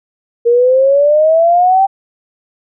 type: exponential sweep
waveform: sine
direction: up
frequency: 466.1 to 787 Hz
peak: -6 dBFS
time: 0.45-1.87 s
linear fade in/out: 20 ms
effects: none